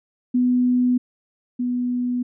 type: tone pair in turn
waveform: sine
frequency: 248.5 / 246.5 Hz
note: B3 / B3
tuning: +11 / -3 cents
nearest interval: unison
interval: 14 cents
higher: first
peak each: -15 / -20 dBFS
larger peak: first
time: 0.34-0.98 / 1.59-2.23 s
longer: neither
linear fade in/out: 10 ms
effects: none